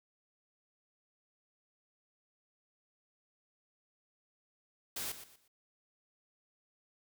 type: noise with echo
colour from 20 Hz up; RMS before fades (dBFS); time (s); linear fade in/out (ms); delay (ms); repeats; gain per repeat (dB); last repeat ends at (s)
white; -39; 4.96-5.12; 5; 120; 3; -11; 5.48
effects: none